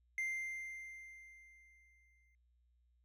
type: tone with exponential decay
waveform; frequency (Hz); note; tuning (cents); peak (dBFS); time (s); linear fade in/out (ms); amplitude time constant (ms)
triangle; 2093; C7; 0; -33; 0.18-2.35; 1; 470
effects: added 60 Hz sine -70 dBFS peak until 3.04 s